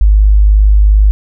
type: tone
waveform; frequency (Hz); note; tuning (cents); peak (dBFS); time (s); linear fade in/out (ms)
sine; 51.3; G#1; -21; -3; 0.01-1.11; 0
effects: none